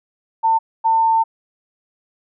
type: tone pair in turn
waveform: sine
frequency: 899 / 899 Hz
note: A5 / A5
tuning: +37 / +37 cents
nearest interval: unison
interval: 0 cents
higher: neither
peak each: -12 dBFS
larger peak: neither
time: 0.43-0.59 / 0.84-1.24 s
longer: second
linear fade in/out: 20 ms
effects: none